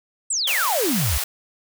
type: exponential sweep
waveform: sine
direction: down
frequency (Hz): 8550 to 60.5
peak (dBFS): -20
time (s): 0.3-1.18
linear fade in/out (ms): 5
type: high-pass noise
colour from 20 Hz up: white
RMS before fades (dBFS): -25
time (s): 0.47-1.24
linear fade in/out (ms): 5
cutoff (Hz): 470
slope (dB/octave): 48
effects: none